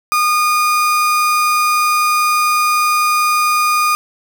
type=tone; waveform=35% pulse; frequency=1223 Hz; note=D#6; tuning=30 cents flat; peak=-10 dBFS; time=0.12-3.95 s; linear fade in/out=0 ms; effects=8-bit